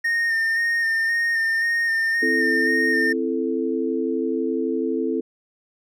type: tone with vibrato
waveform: triangle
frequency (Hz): 1831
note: A#6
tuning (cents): -32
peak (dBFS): -17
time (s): 0.04-3.13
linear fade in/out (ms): 10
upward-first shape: square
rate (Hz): 1.9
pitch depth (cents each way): 19
type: chord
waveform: sine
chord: A minor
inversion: first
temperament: equal with one note detuned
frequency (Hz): 261.6 / 333.5 / 440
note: C4 / E4 / A4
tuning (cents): 0 / +20 / 0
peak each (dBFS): -25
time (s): 2.22-5.21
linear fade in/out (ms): 10
effects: none